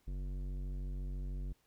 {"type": "tone with tanh clipping", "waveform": "triangle", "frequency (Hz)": 46.96, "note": "F#1", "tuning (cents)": 26, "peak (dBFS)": -39, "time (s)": [0.07, 1.53], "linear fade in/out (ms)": 10, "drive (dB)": 18, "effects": ["pink hiss -74 dBFS RMS until 1.66 s"]}